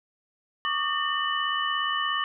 sine tone cluster, 1130 / 1207 / 1813 / 2975 Hz, C#6 / D6 / A#6 / F#7, +33 / +47 / -49 / +9 cents, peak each -30 dBFS, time 0.65-2.24 s, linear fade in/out 0 ms, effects none

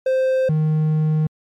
triangle tone pair in turn, 522 / 155.19 Hz, C5 / D#3, -4 / -4 cents, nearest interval octave + major sixth, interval 2100 cents, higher first, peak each -13 dBFS, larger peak neither, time 0.06-0.49 / 0.49-1.27 s, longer second, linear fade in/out 5 ms, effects MP3 64 kbps

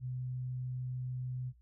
sine tone, 126.7 Hz, B2, 45 cents sharp, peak -36 dBFS, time 0-1.53 s, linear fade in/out 50 ms, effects noise-tail reverb RT60 0.1 s tail -17 dB re dry + added 60 Hz sine -60 dBFS peak until 1.61 s

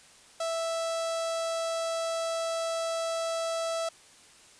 sawtooth tone with notch filter, 659.3 Hz, E5, in tune, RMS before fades -31 dBFS, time 0.4-3.89 s, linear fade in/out 5 ms, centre 2200 Hz, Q 1.5, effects white hiss -55 dBFS RMS until 4.59 s + resampled to 22050 Hz

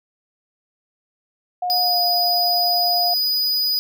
sine tone with pitch glide, 720 to 703.1 Hz, F#5 to F5, -47 to +11 cents, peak -20 dBFS, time 1.62-3.14 s, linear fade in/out 5 ms, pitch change -42 cents, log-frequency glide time 1.81-2 s
square tone, 4955 Hz, D#8, 8 cents flat, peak -18 dBFS, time 1.7-3.79 s, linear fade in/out 0 ms
effects none

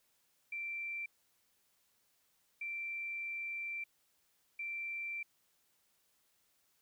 sine tone bursts at uneven times, 2349 Hz, D7, in tune, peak -38 dBFS, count 3, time 0.52-1.06 / 2.61-3.84 / 4.59-5.23 s, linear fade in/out 5 ms, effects white hiss -75 dBFS RMS until 6.81 s

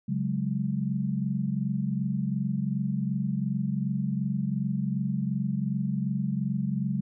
sine chord, C# suspended fourth, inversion none, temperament equal, 138.59 / 185 / 207.7 Hz, C#3 / F#3 / G#3, 0 / 0 / 0 cents, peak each -30 dBFS, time 0.08-7.01 s, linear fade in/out 10 ms, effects none

